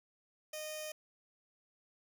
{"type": "tone with notch filter", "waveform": "15% pulse", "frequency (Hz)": 616, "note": "D#5", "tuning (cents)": -17, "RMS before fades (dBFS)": -43, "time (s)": [0.53, 0.92], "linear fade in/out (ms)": 5, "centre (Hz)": 1400, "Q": 0.52, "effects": []}